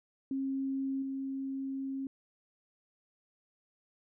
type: tone with level steps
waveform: sine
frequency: 269.5 Hz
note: C#4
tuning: 49 cents flat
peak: -31 / -34 dBFS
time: 0.31-2.07 s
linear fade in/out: 2 ms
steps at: 1.02 s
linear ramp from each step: 5 ms
effects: none